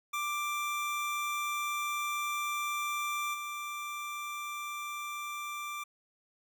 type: tone with level steps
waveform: 25% pulse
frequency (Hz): 1179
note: D6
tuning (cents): +6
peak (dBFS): -28 / -33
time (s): 0.13-5.84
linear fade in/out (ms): 10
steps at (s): 3.33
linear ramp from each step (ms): 20
effects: none